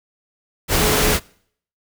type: tone in noise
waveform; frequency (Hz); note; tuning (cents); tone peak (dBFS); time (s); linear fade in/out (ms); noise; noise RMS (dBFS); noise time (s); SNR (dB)
sine; 425.4; G#4; +42; -22; 0.78-1.15; 50; pink; -17; 0.68-1.2; -8
effects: noise-tail reverb RT60 0.6 s tail -24 dB re dry